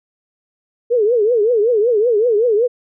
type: tone with vibrato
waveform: sine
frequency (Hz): 450.5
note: A4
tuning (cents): +41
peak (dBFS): -11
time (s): 0.9-2.68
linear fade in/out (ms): 20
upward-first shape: triangle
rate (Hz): 5.3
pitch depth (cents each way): 210
effects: none